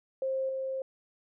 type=tone with level steps; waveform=sine; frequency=530 Hz; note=C5; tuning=22 cents sharp; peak=-28 / -31 dBFS; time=0.22-0.82 s; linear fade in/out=2 ms; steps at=0.49 s; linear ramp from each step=2 ms; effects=none